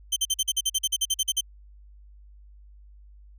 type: tone bursts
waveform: 20% pulse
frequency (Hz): 3110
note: G7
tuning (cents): -14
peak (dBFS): -16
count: 15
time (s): 0.12-1.41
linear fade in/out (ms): 10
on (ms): 44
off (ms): 45
effects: added 50 Hz sine -47 dBFS peak until 3.38 s